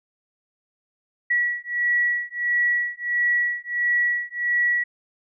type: beating tone pair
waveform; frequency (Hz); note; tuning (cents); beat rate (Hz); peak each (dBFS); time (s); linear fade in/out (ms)
sine; 1932 / 1933.5; B6 / B6; -39 / -37; 1.5; -23; 1.3-4.84; 10
effects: none